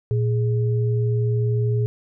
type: tone pair together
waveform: sine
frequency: 116.54 / 415.3 Hz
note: A#2 / G#4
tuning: 0 / 0 cents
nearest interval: octave + minor seventh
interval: 2200 cents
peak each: -18 / -27 dBFS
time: 0.11-1.86 s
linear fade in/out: 0 ms
effects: none